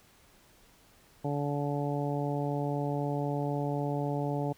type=harmonic tone; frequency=143.9 Hz; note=D3; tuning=35 cents flat; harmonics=1 / 2 / 3 / 4 / 5 / 6; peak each=-32 / -35 / -37 / -38 / -39 / -40 dBFS; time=1.24-4.53 s; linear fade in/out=10 ms; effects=pink hiss -61 dBFS RMS until 4.57 s